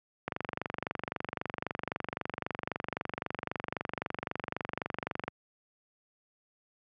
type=click train; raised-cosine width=0.5 ms; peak=-17 dBFS; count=120; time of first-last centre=0.28-5.28 s; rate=23.8 Hz; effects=high-pass 100 Hz 12 dB/octave